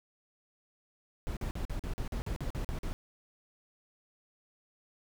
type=noise bursts; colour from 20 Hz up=brown; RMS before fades=-35 dBFS; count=12; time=1.27-2.93 s; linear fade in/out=0 ms; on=98 ms; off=44 ms; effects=none